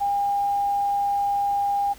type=tone with quantisation; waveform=sine; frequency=806 Hz; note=G5; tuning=48 cents sharp; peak=-20 dBFS; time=0-1.94 s; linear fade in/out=20 ms; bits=8; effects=added 50 Hz sine -55 dBFS peak until 1.98 s + pink hiss -48 dBFS RMS until 1.98 s